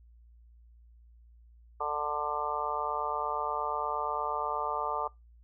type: harmonic tone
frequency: 148.4 Hz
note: D3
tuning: 18 cents sharp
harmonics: 3 / 4 / 5 / 6 / 7 / 8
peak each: -39 / -39 / -38 / -35 / -38 / -34 dBFS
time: 1.8-5.08 s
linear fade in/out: 10 ms
effects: noise-tail reverb RT60 0.2 s tail -22 dB re dry + added 58 Hz sine -54 dBFS peak until 5.43 s